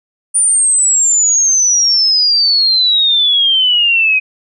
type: exponential sweep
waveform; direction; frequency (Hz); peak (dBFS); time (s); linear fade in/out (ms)
sine; down; 9397 to 2502; -8; 0.34-4.2; 20
effects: none